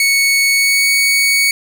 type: tone with pitch glide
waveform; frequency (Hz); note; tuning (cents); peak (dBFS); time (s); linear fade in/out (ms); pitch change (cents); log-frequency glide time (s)
sawtooth; 2217 to 2232; C#7 to C#7; 0 to +11; -7; 0-1.51; 2; +11; 0.5-0.9
effects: none